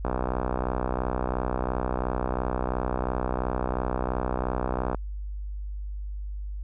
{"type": "click train", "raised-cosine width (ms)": 1, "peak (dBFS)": -13, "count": 309, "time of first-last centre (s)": [0.05, 4.947], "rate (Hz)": 62.9, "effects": ["added 50 Hz sine -31 dBFS peak until 6.63 s"]}